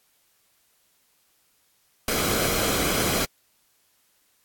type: noise with comb filter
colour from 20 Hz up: pink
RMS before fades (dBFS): -24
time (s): 2.08-3.25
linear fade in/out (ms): 2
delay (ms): 1.1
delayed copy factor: -0.5
effects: white hiss -65 dBFS RMS until 4.44 s + AAC 64 kbps